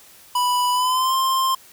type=tone with pitch glide; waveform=square; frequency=987.8 to 1052.6 Hz; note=B5 to C6; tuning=0 to +10 cents; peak=-18 dBFS; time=0.35-1.55 s; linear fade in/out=5 ms; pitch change=+110 cents; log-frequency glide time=0.72-1.14 s; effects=white hiss -48 dBFS RMS until 1.72 s